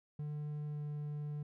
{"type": "tone with pitch glide", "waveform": "triangle", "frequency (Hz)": [149, 148.06], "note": ["D3", "D3"], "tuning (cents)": [25, 14], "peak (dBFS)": -36, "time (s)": [0.19, 1.43], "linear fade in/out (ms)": 5, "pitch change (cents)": -11, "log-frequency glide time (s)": [0.7, 0.79], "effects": []}